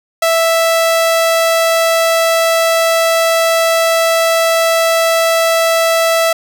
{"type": "tone", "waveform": "sawtooth", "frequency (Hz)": 659.3, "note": "E5", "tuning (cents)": 0, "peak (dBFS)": -6, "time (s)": [0.22, 6.33], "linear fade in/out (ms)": 5, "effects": []}